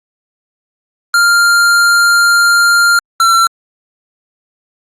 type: tone pair in turn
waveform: square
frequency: 1396.9 / 1354 Hz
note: F6 / E6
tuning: 0 / +46 cents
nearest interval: minor second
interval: 54 cents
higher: first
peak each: -7 dBFS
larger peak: neither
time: 1.14-2.99 / 3.2-3.47 s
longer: first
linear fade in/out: 2 ms
effects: low-pass 12000 Hz 12 dB/octave + Opus 48 kbps